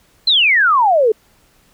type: exponential sweep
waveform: sine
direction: down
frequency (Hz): 4203 to 415.3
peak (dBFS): -9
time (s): 0.27-1.12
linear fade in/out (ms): 5
effects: pink hiss -54 dBFS RMS until 1.73 s